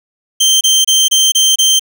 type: tone bursts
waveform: 25% pulse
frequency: 3136 Hz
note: G7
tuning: in tune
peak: -4 dBFS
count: 6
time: 0.4-1.795 s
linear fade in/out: 10 ms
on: 210 ms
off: 27 ms
effects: none